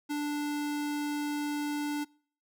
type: tone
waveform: square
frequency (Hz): 293.7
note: D4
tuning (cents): 0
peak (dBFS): -31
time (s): 0.09-2.05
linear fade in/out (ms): 20
effects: noise-tail reverb RT60 0.5 s tail -25 dB re dry